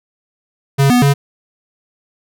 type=tone with pitch steps; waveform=square; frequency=138.3 / 245.8 / 140.7 Hz; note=C#3 / B3 / C#3; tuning=-4 / -8 / +26 cents; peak=-9 dBFS; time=0.78-1.14 s; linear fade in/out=20 ms; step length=120 ms; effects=none